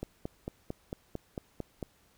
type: click train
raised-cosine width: 2 ms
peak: -22 dBFS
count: 9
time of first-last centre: 0.03-1.828 s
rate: 4.45 Hz
effects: pink hiss -66 dBFS RMS until 2.17 s